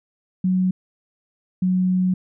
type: tone pair in turn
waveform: sine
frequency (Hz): 185 / 184.04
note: F#3 / F#3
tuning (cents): 0 / -9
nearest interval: unison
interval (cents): 9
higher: first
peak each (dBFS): -16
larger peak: neither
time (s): 0.44-0.71 / 1.62-2.14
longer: second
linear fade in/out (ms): 5
effects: none